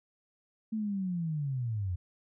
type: linear sweep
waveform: sine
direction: down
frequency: 223.3 to 85.3 Hz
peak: -30 dBFS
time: 0.72-1.96 s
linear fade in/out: 10 ms
effects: none